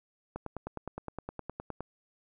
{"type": "click train", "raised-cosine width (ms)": 1, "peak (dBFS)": -23, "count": 15, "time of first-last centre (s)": [0.36, 1.806], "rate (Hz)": 9.68, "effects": []}